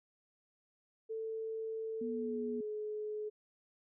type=tone with pitch glide; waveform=sine; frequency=444.2 to 424.9 Hz; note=A4 to G#4; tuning=+16 to +40 cents; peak=-37 dBFS; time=1.09-3.3 s; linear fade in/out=20 ms; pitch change=-76 cents; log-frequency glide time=2.07-2.41 s
type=tone; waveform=sine; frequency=241.2 Hz; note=B3; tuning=41 cents flat; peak=-38 dBFS; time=2.01-2.61 s; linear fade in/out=5 ms
effects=none